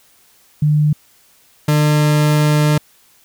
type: tone pair in turn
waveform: sine / 40% pulse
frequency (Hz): 150.1 / 150.1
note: D3 / D3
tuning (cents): +38 / +38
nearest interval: unison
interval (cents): 0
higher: neither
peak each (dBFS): -10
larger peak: neither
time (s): 0.62-0.93 / 1.68-2.78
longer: second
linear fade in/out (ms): 5
effects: white hiss -52 dBFS RMS until 3.24 s